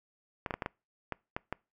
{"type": "clicks", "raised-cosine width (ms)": 0.5, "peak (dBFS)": -18, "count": 8, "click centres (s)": [0.462, 0.508, 0.54, 0.622, 0.661, 1.123, 1.365, 1.526], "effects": ["noise-tail reverb RT60 0.3 s tail -26 dB re dry"]}